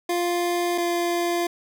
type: tone pair in turn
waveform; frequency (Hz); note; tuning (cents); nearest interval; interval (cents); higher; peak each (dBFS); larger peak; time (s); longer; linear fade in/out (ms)
25% pulse; 349.2 / 345.8; F4 / F4; 0 / -17; unison; 17; first; -18; neither; 0.09-0.78 / 0.78-1.47; neither; 5
effects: none